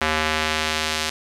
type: tone with band-pass filter sweep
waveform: square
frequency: 78 Hz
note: D#2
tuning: 5 cents sharp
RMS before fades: -23 dBFS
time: 0.01-1.1 s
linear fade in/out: 5 ms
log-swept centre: 1900 to 4400 Hz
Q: 0.82
effects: resampled to 32000 Hz + 7-bit